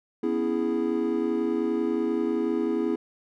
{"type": "chord", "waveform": "triangle", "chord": "C# minor seventh", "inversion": "third", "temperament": "equal", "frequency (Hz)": [246.9, 277.2, 329.6, 415.3], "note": ["B3", "C#4", "E4", "G#4"], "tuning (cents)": [0, 0, 0, 0], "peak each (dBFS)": [-27, -31, -25, -27], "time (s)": [0.23, 2.96], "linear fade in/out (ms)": 5, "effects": []}